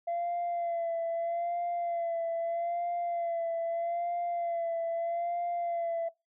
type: tone with vibrato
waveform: sine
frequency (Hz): 682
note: F5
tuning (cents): -41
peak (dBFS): -28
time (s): 0.07-6.09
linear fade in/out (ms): 10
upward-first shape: sine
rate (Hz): 0.79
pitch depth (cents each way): 36
effects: noise-tail reverb RT60 0.2 s tail -21 dB re dry + tanh soft clip ceiling -27 dBFS